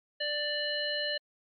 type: harmonic tone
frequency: 590 Hz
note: D5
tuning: 8 cents sharp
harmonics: 1 / 3 / 5 / 7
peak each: -35 / -35 / -35 / -35 dBFS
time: 0.2-1.18 s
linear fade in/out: 10 ms
effects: MP3 64 kbps

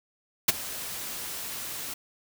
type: noise with ADSR envelope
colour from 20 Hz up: white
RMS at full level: -17 dBFS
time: 0.48-1.94 s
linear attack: 8 ms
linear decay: 22 ms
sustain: -19 dB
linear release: 5 ms
effects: none

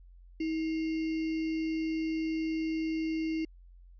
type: tone with sample-and-hold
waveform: sine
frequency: 319.3 Hz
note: D#4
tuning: 45 cents sharp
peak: -29 dBFS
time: 0.4-3.45 s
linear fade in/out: 5 ms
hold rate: 2450 Hz
effects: added 44 Hz sine -51 dBFS peak until 3.99 s + resampled to 11025 Hz

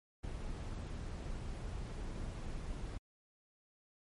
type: noise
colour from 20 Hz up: brown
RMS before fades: -42 dBFS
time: 0.23-2.98 s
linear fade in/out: 10 ms
effects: MP3 48 kbps

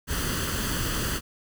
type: noise with comb filter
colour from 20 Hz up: pink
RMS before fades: -28 dBFS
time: 0.07-1.21 s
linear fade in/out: 50 ms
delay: 0.65 ms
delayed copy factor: +0.65
effects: none

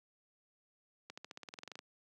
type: accelerating click train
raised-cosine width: 0.2 ms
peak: -29 dBFS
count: 14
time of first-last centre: 1.1-1.791 s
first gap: 75 ms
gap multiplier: 0.94
effects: high-pass 200 Hz 12 dB/octave

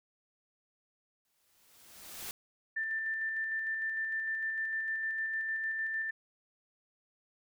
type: noise with exponential growth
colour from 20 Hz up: white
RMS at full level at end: -40 dBFS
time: 1.25-2.31 s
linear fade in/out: 1 ms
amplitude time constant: 230 ms
type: tone with tremolo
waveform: sine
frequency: 1780 Hz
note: A6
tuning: 20 cents sharp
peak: -31 dBFS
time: 2.76-6.11 s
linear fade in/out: 10 ms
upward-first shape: square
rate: 6.6 Hz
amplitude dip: 25%
effects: none

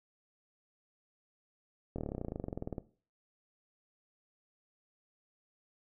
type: slowing click train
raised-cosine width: 2 ms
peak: -24 dBFS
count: 23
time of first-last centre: 1.96-2.782 s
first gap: 24 ms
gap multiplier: 1.04
effects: noise-tail reverb RT60 0.4 s tail -17 dB re dry

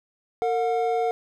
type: tone pair together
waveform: triangle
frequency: 456.5 / 724 Hz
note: A#4 / F#5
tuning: -36 / -38 cents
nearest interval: minor sixth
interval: 798 cents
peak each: -22 dBFS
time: 0.42-1.11 s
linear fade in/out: 0 ms
effects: none

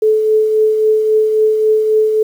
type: tone with tremolo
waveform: sine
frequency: 433.3 Hz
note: A4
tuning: 27 cents flat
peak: -7 dBFS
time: 0.02-2.23 s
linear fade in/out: 5 ms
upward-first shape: triangle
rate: 3.7 Hz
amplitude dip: 45%
effects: 7-bit

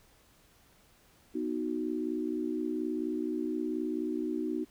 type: chord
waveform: sine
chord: B major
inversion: none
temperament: equal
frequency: 246.9 / 311.1 / 370 Hz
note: B3 / D#4 / F#4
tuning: 0 / 0 / 0 cents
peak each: -36 / -33 / -36 dBFS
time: 1.34-4.65 s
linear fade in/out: 20 ms
effects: pink hiss -63 dBFS RMS until 4.7 s

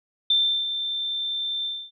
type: tone with ADSR envelope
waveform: sine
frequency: 3565 Hz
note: A7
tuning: 22 cents sharp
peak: -16 dBFS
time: 0.3-1.91 s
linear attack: 4 ms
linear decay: 350 ms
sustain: -9 dB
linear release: 260 ms
effects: none

